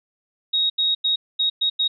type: tone bursts at uneven times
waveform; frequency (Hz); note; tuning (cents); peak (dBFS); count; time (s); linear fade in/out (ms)
sine; 3771; A#7; +19; -17; 6; 0.53-0.7 / 0.78-0.95 / 1.04-1.16 / 1.39-1.5 / 1.61-1.7 / 1.79-1.88; 10
effects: none